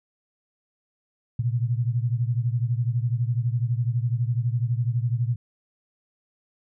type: beating tone pair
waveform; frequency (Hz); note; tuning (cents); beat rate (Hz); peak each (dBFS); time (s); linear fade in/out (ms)
sine; 116.4 / 128.4; A#2 / C3; -2 / -32; 12; -23 / -26; 1.39-5.36; 5
effects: none